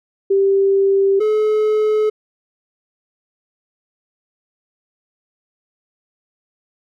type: tone pair in turn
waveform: sine / triangle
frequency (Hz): 392 / 428.6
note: G4 / A4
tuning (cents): 0 / -45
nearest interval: major second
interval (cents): 155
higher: second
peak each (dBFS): -11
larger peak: neither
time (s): 0.3-1.2 / 1.2-2.1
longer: neither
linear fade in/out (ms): 10
effects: none